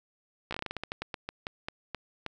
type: slowing click train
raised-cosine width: 0.3 ms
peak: -18 dBFS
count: 18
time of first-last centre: 0.51-2.263 s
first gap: 15 ms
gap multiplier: 1.21
effects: none